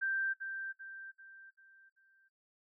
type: tone with echo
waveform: sine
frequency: 1570 Hz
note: G6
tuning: 2 cents sharp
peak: -31 dBFS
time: 0.01-0.34 s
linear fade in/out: 20 ms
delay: 390 ms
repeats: 5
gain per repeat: -7 dB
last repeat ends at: 2.29 s
effects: noise-tail reverb RT60 0.2 s tail -18 dB re dry